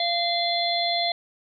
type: harmonic tone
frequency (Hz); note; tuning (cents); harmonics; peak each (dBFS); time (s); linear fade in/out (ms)
690; F5; -21; 1 / 3 / 5 / 6; -25 / -31 / -28 / -27; 0-1.12; 2
effects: none